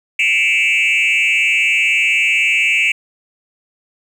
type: tone with frequency modulation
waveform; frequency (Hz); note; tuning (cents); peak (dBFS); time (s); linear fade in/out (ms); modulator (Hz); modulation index
sine; 2474; D#7; -10; -9; 0.19-2.92; 5; 156; 1.9
effects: tanh soft clip ceiling -10 dBFS + 7-bit